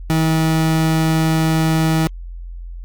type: tone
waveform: 30% pulse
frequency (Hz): 160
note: D#3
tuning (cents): +49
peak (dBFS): -11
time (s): 0.1-2.07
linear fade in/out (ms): 0
effects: added 43 Hz sine -28 dBFS peak until 2.84 s + Opus 48 kbps